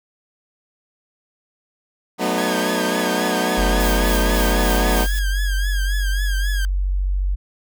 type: chord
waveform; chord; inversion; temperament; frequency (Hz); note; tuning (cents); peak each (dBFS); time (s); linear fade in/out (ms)
15% pulse; B dominant seventh; second; equal with one note detuned; 185 / 220 / 246.9 / 304.9; F#3 / A3 / B3 / D#4; 0 / 0 / 0 / -35; -18; 2.18-5.07; 50
type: tone with vibrato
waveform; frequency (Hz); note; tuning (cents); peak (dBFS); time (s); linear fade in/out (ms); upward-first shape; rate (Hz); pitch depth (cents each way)
sawtooth; 1631; G#6; -32; -23; 2.38-6.65; 0; triangle; 3.7; 91
type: tone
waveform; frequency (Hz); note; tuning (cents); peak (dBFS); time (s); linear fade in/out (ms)
sine; 47.05; F#1; +30; -17; 3.57-7.36; 20
type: noise with tremolo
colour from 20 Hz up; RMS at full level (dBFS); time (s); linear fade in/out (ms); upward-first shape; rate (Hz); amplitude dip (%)
blue; -27; 3.8-5.19; 0; triangle; 3.6; 70
effects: none